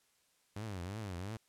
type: tone with vibrato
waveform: sawtooth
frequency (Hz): 98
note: G2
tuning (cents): 0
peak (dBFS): -36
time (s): 0.56-1.37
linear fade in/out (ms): 5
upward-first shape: triangle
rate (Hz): 2.9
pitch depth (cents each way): 260
effects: white hiss -73 dBFS RMS until 1.48 s + low-pass 11000 Hz 12 dB/octave